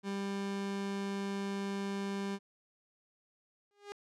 30% pulse tone, 198 Hz, G3, 18 cents sharp, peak -32 dBFS, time 0.03-2.39 s, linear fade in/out 50 ms
sawtooth tone with exponential growth, 407.7 Hz, G#4, 32 cents flat, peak -35 dBFS, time 3.71-3.92 s, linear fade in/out 0 ms, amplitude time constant 44 ms
effects low-pass 7000 Hz 12 dB/octave

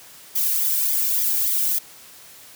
violet noise with flanger, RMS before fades -21 dBFS, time 0.35-1.79 s, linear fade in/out 10 ms, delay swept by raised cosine 0.71 to 1.56 ms, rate 3.5 Hz, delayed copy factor -0.75, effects white hiss -45 dBFS RMS until 2.55 s + high-pass 80 Hz 12 dB/octave

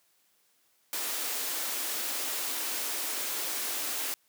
white high-pass noise, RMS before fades -33 dBFS, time 0.93-4.14 s, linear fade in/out 0 ms, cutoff 240 Hz, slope 96 dB/octave, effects white hiss -69 dBFS RMS until 4.28 s + high-pass 150 Hz 12 dB/octave

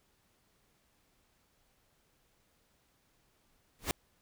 pink noise with exponential growth, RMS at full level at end -27 dBFS, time 3.79-3.91 s, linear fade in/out 0 ms, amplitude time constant 25 ms, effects pink hiss -72 dBFS RMS until 4.21 s

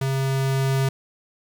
square tone with level ramp, 134.6 Hz, C3, 49 cents sharp, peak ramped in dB -22 to -19 dBFS, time 0.01-0.89 s, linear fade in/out 5 ms, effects 9-bit

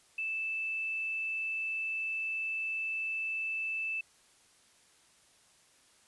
sine tone, 2637 Hz, E7, in tune, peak -32 dBFS, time 0.18-4.01 s, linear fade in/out 5 ms, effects white hiss -64 dBFS RMS until 6.07 s + resampled to 24000 Hz

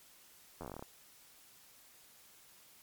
slowing click train, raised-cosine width 1 ms, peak -30 dBFS, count 12, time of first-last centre 0.61-0.825 s, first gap 11 ms, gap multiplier 1.11, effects white hiss -61 dBFS RMS until 2.82 s + MP3 96 kbps

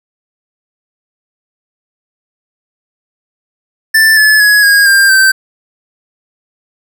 square tone with pitch steps, 1769 / 1723.6 / 1679.4 / 1636.3 / 1594.3 / 1553.4 Hz, A6 / A6 / G#6 / G#6 / G6 / G6, +9 / -36 / +19 / -26 / +29 / -16 cents, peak -5 dBFS, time 3.94-5.32 s, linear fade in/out 10 ms, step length 230 ms, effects none

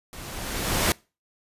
pink noise with level ramp, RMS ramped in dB -41 to -20 dBFS, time 0.13-0.92 s, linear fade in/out 0 ms, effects noise-tail reverb RT60 0.3 s tail -24 dB re dry + resampled to 32000 Hz

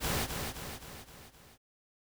pink noise with echo, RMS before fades -32 dBFS, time 0-0.28 s, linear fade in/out 50 ms, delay 260 ms, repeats 5, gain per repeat -5 dB, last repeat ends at 1.58 s, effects none

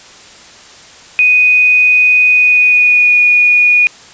sine tone with pitch glide, 2489 to 2455 Hz, D#7 to D#7, 0 to -24 cents, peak -5 dBFS, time 1.19-3.87 s, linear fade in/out 0 ms, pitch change -24 cents, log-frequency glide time 2.3-3.2 s, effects white hiss -37 dBFS RMS until 4.13 s + resampled to 16000 Hz

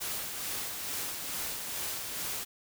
white noise with tremolo, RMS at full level -35 dBFS, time 0-2.45 s, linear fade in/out 20 ms, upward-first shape sine, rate 2.3 Hz, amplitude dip 35%, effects none

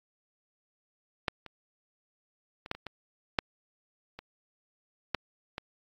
clicks, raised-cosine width 0.3 ms, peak -11 / -28 / -27 / -14 / -28 / -22 / -8 / -26 / -11 / -20 dBFS, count 10, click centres 1.282 / 1.463 / 2.661 / 2.714 / 2.75 / 2.867 / 3.388 / 4.19 / 5.147 / 5.581 s, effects AAC 48 kbps

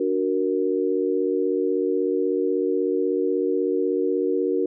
sine chord, D augmented, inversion none, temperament equal, 293.7 / 370 / 466.2 Hz, D4 / F#4 / A#4, 0 / 0 / 0 cents, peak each -26 / -23 / -24 dBFS, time 0-4.66 s, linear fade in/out 5 ms, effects none

